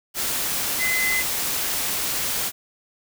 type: tone in noise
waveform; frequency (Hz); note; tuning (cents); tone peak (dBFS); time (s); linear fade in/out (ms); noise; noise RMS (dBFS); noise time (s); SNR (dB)
sine; 2038; C7; -46; -21; 0.78-1.24; 50; white; -25; 0.14-2.52; +1
effects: none